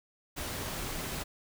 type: noise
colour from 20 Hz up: pink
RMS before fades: -37 dBFS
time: 0.36-1.24 s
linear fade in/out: 20 ms
effects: none